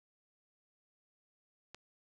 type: click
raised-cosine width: 0.2 ms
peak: -30 dBFS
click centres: 1.746 s
effects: none